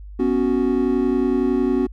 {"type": "chord", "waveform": "triangle", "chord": "B suspended second", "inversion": "none", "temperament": "just", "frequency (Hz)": [246.9, 277.8, 370.4], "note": ["B3", "C#4", "F#4"], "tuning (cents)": [0, 4, 2], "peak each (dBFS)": -19, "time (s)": [0.19, 1.87], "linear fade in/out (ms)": 10, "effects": ["added 50 Hz sine -34 dBFS peak until 1.92 s"]}